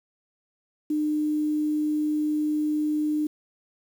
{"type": "tone with quantisation", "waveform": "sine", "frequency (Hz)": 302.6, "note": "D#4", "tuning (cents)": -48, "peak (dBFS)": -22, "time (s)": [0.9, 3.27], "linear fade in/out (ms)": 5, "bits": 8, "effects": []}